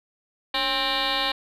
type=tone with frequency modulation; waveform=sine; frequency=2353 Hz; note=D7; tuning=3 cents sharp; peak=-20 dBFS; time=0.54-1.32 s; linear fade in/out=5 ms; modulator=258 Hz; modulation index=7.1; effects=tanh soft clip ceiling -19 dBFS